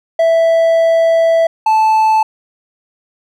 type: tone pair in turn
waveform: triangle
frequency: 659.3 / 874.7 Hz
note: E5 / A5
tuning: 0 / -10 cents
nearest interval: perfect fourth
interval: 490 cents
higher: second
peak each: -6 dBFS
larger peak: neither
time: 0.19-1.47 / 1.66-2.23 s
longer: first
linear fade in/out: 5 ms
effects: none